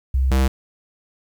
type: tone pair in turn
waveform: sine / square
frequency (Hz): 65.6 / 65.83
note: C2 / C2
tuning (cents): +5 / +11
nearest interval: unison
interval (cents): 6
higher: second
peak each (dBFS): -15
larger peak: neither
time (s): 0.14-0.31 / 0.31-0.48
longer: neither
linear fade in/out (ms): 5
effects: 9-bit